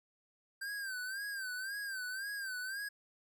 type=tone with vibrato; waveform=square; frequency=1568 Hz; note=G6; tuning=in tune; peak=-39 dBFS; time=0.61-2.89 s; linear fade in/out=10 ms; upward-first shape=sine; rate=1.9 Hz; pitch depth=98 cents each way; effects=none